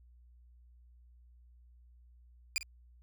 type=tone with echo; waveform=20% pulse; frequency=2418 Hz; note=D7; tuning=50 cents sharp; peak=-24 dBFS; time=2.56-2.58 s; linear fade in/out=0 ms; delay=49 ms; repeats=1; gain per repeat=-13 dB; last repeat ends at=2.629 s; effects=added 60 Hz sine -57 dBFS peak until 3.02 s